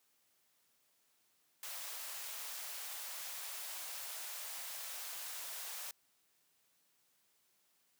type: high-pass noise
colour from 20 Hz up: white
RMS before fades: -45 dBFS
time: 1.63-5.91 s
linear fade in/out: 2 ms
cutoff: 560 Hz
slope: 24 dB/octave
effects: white hiss -75 dBFS RMS until 7.99 s + high-pass 100 Hz 12 dB/octave